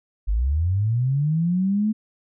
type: linear sweep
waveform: sine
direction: up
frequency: 46.25 to 220 Hz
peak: -18 dBFS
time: 0.27-1.93 s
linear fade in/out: 20 ms
effects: none